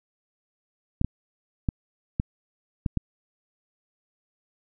clicks, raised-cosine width 5 ms, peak -11 dBFS, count 6, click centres 1.014 / 1.046 / 1.688 / 2.199 / 2.862 / 2.973 s, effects none

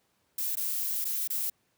violet noise with dropouts, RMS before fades -31 dBFS, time 0.38-1.5 s, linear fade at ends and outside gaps 5 ms, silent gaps 0.555-0.569 / 1.045-1.052 / 1.276-1.301 s, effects pink hiss -72 dBFS RMS until 1.77 s + high-pass 100 Hz 12 dB/octave

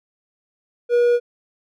triangle tone, 480.7 Hz, B4, 47 cents flat, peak -11 dBFS, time 0.89-1.2 s, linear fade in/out 50 ms, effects none

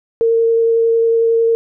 sine tone with vibrato, 457.7 Hz, A#4, 32 cents flat, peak -10 dBFS, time 0.21-1.55 s, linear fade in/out 0 ms, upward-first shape sine, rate 11 Hz, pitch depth 8 cents each way, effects none

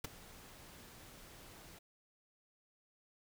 pink noise with ADSR envelope, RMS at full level -37 dBFS, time 0.04-1.79 s, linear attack 6 ms, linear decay 13 ms, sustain -19 dB, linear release 9 ms, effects none

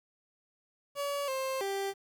30% pulse tone with pitch steps, 568 / 529 / 393.3 Hz, C#5 / C5 / G4, +42 / +19 / +6 cents, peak -29 dBFS, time 0.95-1.94 s, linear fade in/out 50 ms, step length 330 ms, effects 10-bit

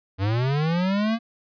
square linear sweep, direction up, 92.5 to 233.1 Hz, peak -21 dBFS, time 0.18-1.19 s, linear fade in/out 50 ms, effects resampled to 11025 Hz

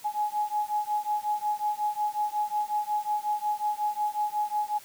sine beating tone pair, 837 / 842.5 Hz, G#5 / G#5, +13 / +25 cents, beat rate 5.5 Hz, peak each -29 dBFS, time 0.04-4.79 s, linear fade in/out 20 ms, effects white hiss -50 dBFS RMS until 4.84 s + high-pass 80 Hz 12 dB/octave

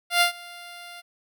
10% pulse tone with ADSR envelope, 698.5 Hz, F5, in tune, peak -7 dBFS, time 0.1-1.02 s, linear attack 110 ms, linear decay 110 ms, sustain -24 dB, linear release 26 ms, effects none

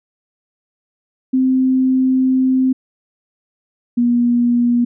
sine tone pair in turn, 259.8 / 240.3 Hz, C4 / B3, -12 / -47 cents, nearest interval minor second, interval 135 cents, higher first, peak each -11 dBFS, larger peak neither, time 1.33-2.73 / 3.97-4.85 s, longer first, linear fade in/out 10 ms, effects none

